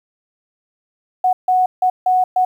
sine tone bursts at uneven times, 738 Hz, F#5, 5 cents flat, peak -11 dBFS, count 5, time 1.24-1.33 / 1.48-1.66 / 1.82-1.9 / 2.06-2.24 / 2.36-2.45 s, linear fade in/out 5 ms, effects 8-bit

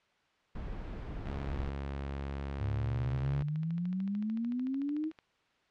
brown noise, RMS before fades -40 dBFS, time 0.55-1.7 s, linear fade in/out 5 ms
sawtooth tone, 69.3 Hz, C#2, in tune, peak -32 dBFS, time 1.25-3.43 s, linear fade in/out 10 ms
sine exponential sweep, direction up, 97.6 to 321.5 Hz, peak -31 dBFS, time 2.58-5.12 s, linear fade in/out 50 ms
click train, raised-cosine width 0.2 ms, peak -33 dBFS, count 30, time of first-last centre 3.04-5.188 s, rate 13.5 Hz
effects white hiss -70 dBFS RMS until 5.7 s + low-pass 3000 Hz 12 dB/octave

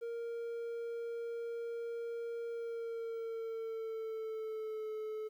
triangle tone with pitch glide, 466.2 to 432.5 Hz, A#4 to A4, 0 to -30 cents, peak -36 dBFS, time 0.01-5.29 s, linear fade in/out 20 ms, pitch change -130 cents, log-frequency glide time 2.49-4.9 s, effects 12-bit

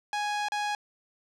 sawtooth tone with dropouts, 830.6 Hz, G#5, in tune, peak -24 dBFS, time 0.13-0.75 s, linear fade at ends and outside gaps 1 ms, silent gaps 0.485-0.52 s, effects low-pass 6000 Hz 12 dB/octave

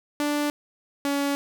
sawtooth tone pair in turn, 293.5 / 282.2 Hz, D4 / C#4, -1 / +31 cents, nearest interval minor second, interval 68 cents, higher first, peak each -19 dBFS, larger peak neither, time 0.2-0.5 / 1.05-1.35 s, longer neither, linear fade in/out 0 ms, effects none

